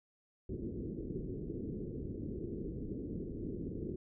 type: low-pass noise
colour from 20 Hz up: white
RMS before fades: -41 dBFS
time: 0.49-3.96 s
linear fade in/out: 5 ms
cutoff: 410 Hz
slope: 48 dB/octave
effects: none